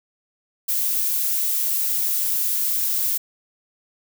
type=noise; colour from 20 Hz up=violet; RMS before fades=-22 dBFS; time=0.68-3.18 s; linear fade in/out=10 ms; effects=none